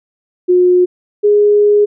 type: tone pair in turn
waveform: sine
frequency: 360.3 / 414.3 Hz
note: F#4 / G#4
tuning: -46 / -4 cents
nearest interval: major second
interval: 242 cents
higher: second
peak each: -6 dBFS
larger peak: neither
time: 0.48-0.86 / 1.23-1.86 s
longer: second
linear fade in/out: 20 ms
effects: none